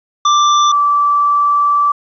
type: tone pair in turn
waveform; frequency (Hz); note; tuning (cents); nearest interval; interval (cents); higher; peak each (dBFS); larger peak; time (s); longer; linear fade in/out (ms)
square / sine; 1178 / 1161.8; D6 / D6; +5 / -19; unison; 24; first; -9; neither; 0.25-0.72 / 0.72-1.92; second; 5
effects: resampled to 16000 Hz + 8-bit